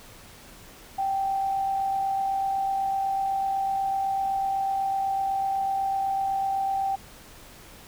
sine tone with amplitude modulation, 780 Hz, G5, 9 cents flat, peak -22 dBFS, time 0.98-6.96 s, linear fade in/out 10 ms, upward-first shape sine, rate 48 Hz, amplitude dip 30%, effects pink hiss -48 dBFS RMS until 7.87 s

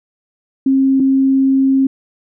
sine tone pair in turn, 268.2 / 268.2 Hz, C4 / C4, +43 / +43 cents, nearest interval unison, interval 0 cents, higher neither, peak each -9 dBFS, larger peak neither, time 0.66-1 / 1-1.87 s, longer second, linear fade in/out 5 ms, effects none

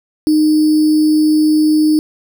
sine tone with sample-and-hold, 307.3 Hz, D#4, 21 cents flat, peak -8 dBFS, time 0.27-1.99 s, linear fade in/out 0 ms, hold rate 4900 Hz, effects none

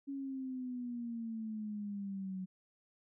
sine exponential sweep, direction down, 279.1 to 185 Hz, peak -38 dBFS, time 0.07-2.46 s, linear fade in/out 20 ms, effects none

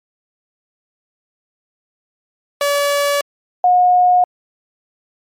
sawtooth / sine tone pair in turn, 572 / 722.1 Hz, D5 / F#5, -46 / -42 cents, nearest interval major third, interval 404 cents, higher second, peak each -10 / -8 dBFS, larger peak second, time 2.61-3.21 / 3.64-4.24 s, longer neither, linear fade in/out 2 ms, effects MP3 64 kbps

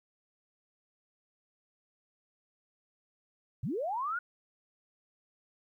sine linear sweep, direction up, 92.5 to 1480 Hz, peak -31 dBFS, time 3.63-4.19 s, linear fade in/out 5 ms, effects 12-bit

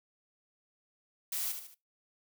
blue noise with echo, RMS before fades -35 dBFS, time 1.32-1.52 s, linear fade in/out 5 ms, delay 75 ms, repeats 3, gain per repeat -7 dB, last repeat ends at 1.745 s, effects noise-tail reverb RT60 0.2 s tail -20 dB re dry

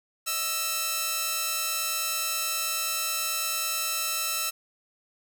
5% pulse tone pair together, 628 / 1325.3 Hz, D#5 / E6, +16 / +9 cents, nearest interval octave + minor second, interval 1293 cents, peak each -26 / -15 dBFS, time 0.26-4.51 s, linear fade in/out 20 ms, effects none

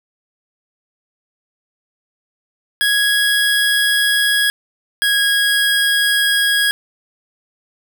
25% pulse tone pair in turn, 1661.2 / 1649.7 Hz, G#6 / G#6, 0 / -12 cents, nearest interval unison, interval 12 cents, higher first, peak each -9 dBFS, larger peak neither, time 2.81-4.5 / 5.02-6.71 s, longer neither, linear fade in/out 0 ms, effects none

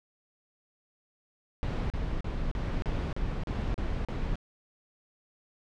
brown noise bursts, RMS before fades -31 dBFS, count 9, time 1.63-4.356 s, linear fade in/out 0 ms, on 270 ms, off 37 ms, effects low-pass 4000 Hz 12 dB/octave

